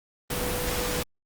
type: tone in noise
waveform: sine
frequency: 493.9 Hz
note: B4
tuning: in tune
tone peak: -33 dBFS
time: 0.3-1.03 s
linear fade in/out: 5 ms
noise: pink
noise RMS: -29 dBFS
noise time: 0.3-1.03 s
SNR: -7 dB
effects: Opus 24 kbps